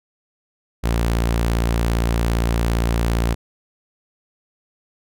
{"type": "tone", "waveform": "sawtooth", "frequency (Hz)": 57.5, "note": "A#1", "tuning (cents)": -23, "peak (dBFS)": -13, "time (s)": [0.83, 3.35], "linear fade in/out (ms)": 20, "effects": []}